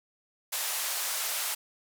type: band-pass noise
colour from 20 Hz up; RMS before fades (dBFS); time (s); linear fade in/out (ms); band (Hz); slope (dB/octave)
white; -32; 0.52-1.55; 10; 570 to 15000; 24
effects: none